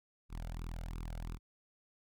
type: tone with flanger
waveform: sawtooth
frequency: 41.2 Hz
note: E1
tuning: in tune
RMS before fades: -42 dBFS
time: 0.29-1.39 s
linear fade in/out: 50 ms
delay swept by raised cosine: 0.78 to 1.41 ms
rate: 2.9 Hz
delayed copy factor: +1
effects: none